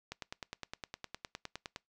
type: click train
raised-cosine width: 0.2 ms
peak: -23 dBFS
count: 17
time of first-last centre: 0.12-1.761 s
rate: 9.75 Hz
effects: noise-tail reverb RT60 0.2 s tail -24 dB re dry